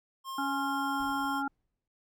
square tone, 1066 Hz, C6, 32 cents sharp, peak -37 dBFS, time 0.24-1.43 s, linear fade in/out 50 ms
harmonic tone, 277.2 Hz, C#4, in tune, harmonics 1 / 3 / 5, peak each -34 / -34 / -34 dBFS, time 0.38-1.48 s, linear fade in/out 5 ms
brown noise with exponential decay, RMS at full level -49 dBFS, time 1-1.88 s, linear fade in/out 1 ms, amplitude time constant 190 ms
effects none

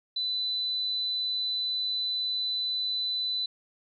sine tone, 3999 Hz, B7, 21 cents sharp, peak -27 dBFS, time 0.16-3.46 s, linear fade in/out 5 ms, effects none

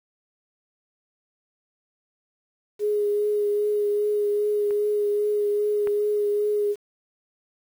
sine tone with vibrato, 415.3 Hz, G#4, in tune, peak -20 dBFS, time 2.79-6.76 s, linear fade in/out 50 ms, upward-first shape triangle, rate 2.5 Hz, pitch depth 19 cents each way
clicks, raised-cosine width 0.5 ms, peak -27 / -20 dBFS, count 2, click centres 4.708 / 5.873 s
effects 8-bit

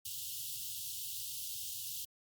white band-stop noise, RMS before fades -42 dBFS, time 0.05-2.05 s, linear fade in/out 5 ms, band 140 to 2800 Hz, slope 96 dB/octave, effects high-pass 80 Hz 12 dB/octave + Opus 48 kbps

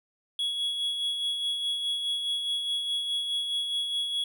triangle tone with tremolo, 3350 Hz, G#7, 14 cents sharp, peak -24 dBFS, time 0.39-4.24 s, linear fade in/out 2 ms, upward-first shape sine, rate 4.8 Hz, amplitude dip 40%, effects none

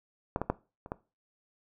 clicks, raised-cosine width 1 ms, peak -14 / -16 / -12 / -29 / -19 dBFS, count 5, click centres 0.361 / 0.416 / 0.5 / 0.861 / 0.919 s, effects noise-tail reverb RT60 0.3 s tail -19 dB re dry

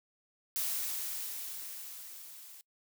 blue noise with level ramp, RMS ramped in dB -33 to -52 dBFS, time 0.56-2.61 s, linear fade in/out 0 ms, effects noise-tail reverb RT60 0.1 s tail -23 dB re dry

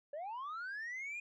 sine linear sweep, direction up, 554.4 to 2470 Hz, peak -38 dBFS, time 0.13-1.2 s, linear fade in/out 5 ms, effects tanh soft clip ceiling -39 dBFS

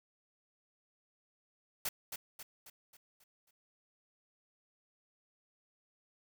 white noise with echo, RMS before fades -36 dBFS, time 1.85-1.89 s, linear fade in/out 5 ms, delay 270 ms, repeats 6, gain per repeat -6 dB, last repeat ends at 3.51 s, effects none

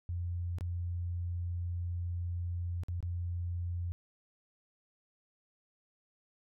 sine tone with dropouts, 87.31 Hz, F2, in tune, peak -33 dBFS, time 0.09-3.92 s, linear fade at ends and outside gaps 0 ms, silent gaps 0.585-0.609 / 2.835-2.884 / 3.005-3.027 s, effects none

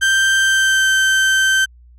35% pulse tone with pitch glide, 1568 to 1551.8 Hz, G6 to G6, 0 to -18 cents, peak -10 dBFS, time 0.01-1.66 s, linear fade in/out 20 ms, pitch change -18 cents, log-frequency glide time 0.39-0.89 s, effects added 60 Hz sine -42 dBFS peak until 1.98 s + low-pass 10000 Hz 12 dB/octave

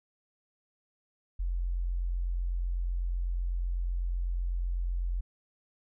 sine tone, 44 Hz, F1, 14 cents sharp, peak -28 dBFS, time 1.39-5.21 s, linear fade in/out 10 ms, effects none

